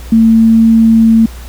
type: tone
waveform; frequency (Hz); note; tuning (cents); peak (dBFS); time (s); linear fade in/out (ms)
sine; 225.3; A3; +41; -3; 0.12-1.26; 5
effects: added 60 Hz sine -25 dBFS peak until 1.48 s + pink hiss -35 dBFS RMS until 1.48 s